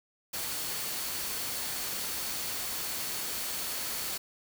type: tone in noise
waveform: sine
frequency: 4435 Hz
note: C#8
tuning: in tune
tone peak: -45 dBFS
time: 0.33-4.18 s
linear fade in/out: 10 ms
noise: white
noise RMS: -35 dBFS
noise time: 0.33-4.18 s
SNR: -13 dB
effects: none